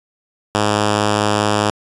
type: tone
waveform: 5% pulse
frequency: 104.7 Hz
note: G#2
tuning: 15 cents sharp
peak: -3 dBFS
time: 0.55-1.7 s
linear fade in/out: 0 ms
effects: resampled to 22050 Hz